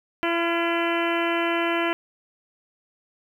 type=harmonic tone with a mistuned harmonic; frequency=337.5 Hz; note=E4; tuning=41 cents sharp; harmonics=1 / 2 / 3 / 4 / 5 / 6 / 7 / 8 / 9; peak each=-25 / -28 / -30 / -31 / -32 / -33 / -33 / -34 / -35 dBFS; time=0.23-1.93 s; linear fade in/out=0 ms; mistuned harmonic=4; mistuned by=+32 cents; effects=9-bit